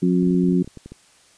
harmonic tone, 90 Hz, F#2, 47 cents flat, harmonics 2 / 3 / 4, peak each -17 / -21 / -23 dBFS, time 0.02-0.63 s, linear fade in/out 10 ms
clicks, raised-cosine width 3 ms, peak -24 dBFS, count 12, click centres 0.229 / 0.272 / 0.307 / 0.346 / 0.439 / 0.488 / 0.525 / 0.645 / 0.676 / 0.773 / 0.86 / 0.92 s
effects white hiss -54 dBFS RMS until 1.37 s + resampled to 22050 Hz

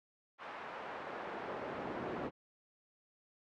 brown noise with high-pass filter sweep, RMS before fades -42 dBFS, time 0.38-2.31 s, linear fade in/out 50 ms, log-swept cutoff 1000 to 290 Hz, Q 0.83, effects low-pass 2000 Hz 12 dB/octave

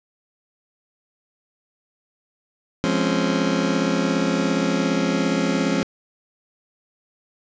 30% pulse chord, Db major seventh, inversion first, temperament just, 173.24 / 207.9 / 259.9 / 277.2 Hz, F3 / Ab3 / C4 / Db4, -14 / +2 / -11 / 0 cents, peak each -22 dBFS, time 2.84-5.83 s, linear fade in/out 0 ms, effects resampled to 16000 Hz + 7-bit

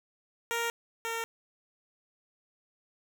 10% pulse tone pair in turn, 466.2 / 457.4 Hz, A#4 / A#4, 0 / -33 cents, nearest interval unison, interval 33 cents, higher first, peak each -21 / -24 dBFS, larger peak first, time 0.51-0.7 / 1.05-1.24 s, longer neither, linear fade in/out 0 ms, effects none

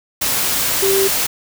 sine tone in noise, 389.4 Hz, G4, 12 cents flat, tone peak -14 dBFS, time 0.82-1.08 s, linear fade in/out 10 ms, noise white, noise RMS -18 dBFS, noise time 0.21-1.27 s, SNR +1 dB, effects none

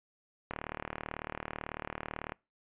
click train, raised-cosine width 0.5 ms, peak -21 dBFS, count 70, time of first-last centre 0.51-2.321 s, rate 38.1 Hz, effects noise-tail reverb RT60 0.3 s tail -26 dB re dry + resampled to 8000 Hz

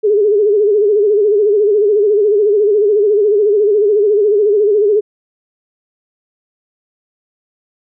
sine tone with vibrato, 415.3 Hz, G#4, in tune, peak -8 dBFS, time 0.03-5.01 s, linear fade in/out 20 ms, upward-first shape sine, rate 14 Hz, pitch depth 87 cents each way, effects none

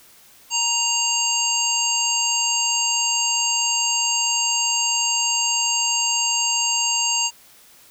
harmonic tone, 932.3 Hz, A#5, in tune, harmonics 1 / 3 / 5 / 7 / 8, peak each -27 / -23 / -26 / -25 / -24 dBFS, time 0.5-7.31 s, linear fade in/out 50 ms, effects white hiss -50 dBFS RMS until 7.9 s

